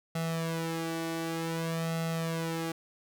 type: tone with flanger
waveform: sawtooth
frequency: 164.3 Hz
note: E3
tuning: 5 cents flat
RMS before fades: -33 dBFS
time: 0.15-2.72 s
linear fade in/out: 5 ms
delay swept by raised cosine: 1.5 to 2.7 ms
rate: 0.54 Hz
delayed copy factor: +0.75
effects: none